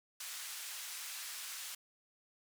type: band-pass noise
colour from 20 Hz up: white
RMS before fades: -45 dBFS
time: 0.2-1.75 s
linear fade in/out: 5 ms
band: 1300 to 11000 Hz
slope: 12 dB/octave
effects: none